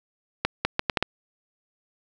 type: accelerating click train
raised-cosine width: 0.3 ms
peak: -5 dBFS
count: 6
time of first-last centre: 0.45-1.026 s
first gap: 200 ms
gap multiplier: 0.72
effects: none